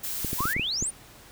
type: noise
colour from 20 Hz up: blue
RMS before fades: -32 dBFS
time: 0.03-0.54 s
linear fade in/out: 10 ms
type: clicks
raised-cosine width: 3 ms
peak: -18 dBFS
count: 7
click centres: 0.247 / 0.331 / 0.406 / 0.455 / 0.565 / 0.596 / 0.825 s
type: exponential sweep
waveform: sine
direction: up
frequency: 932.3 to 9830 Hz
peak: -26 dBFS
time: 0.38-0.91 s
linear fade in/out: 20 ms
effects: pink hiss -50 dBFS RMS until 1.31 s